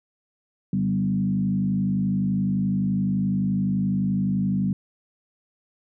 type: tone with frequency modulation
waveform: sine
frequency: 190.3 Hz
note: F#3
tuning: 49 cents sharp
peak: -20 dBFS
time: 0.73-4.73 s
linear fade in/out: 2 ms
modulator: 51.7 Hz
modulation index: 0.94
effects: none